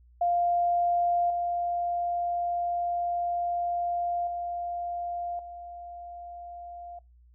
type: tone with level steps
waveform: sine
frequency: 698.5 Hz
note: F5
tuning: in tune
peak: -22 / -26 / -30 / -39 dBFS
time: 0.21-6.99 s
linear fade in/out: 5 ms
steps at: 1.3 / 4.27 / 5.39 s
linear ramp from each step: 2 ms
effects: noise-tail reverb RT60 0.2 s tail -23 dB re dry + added 60 Hz sine -54 dBFS peak until 7.34 s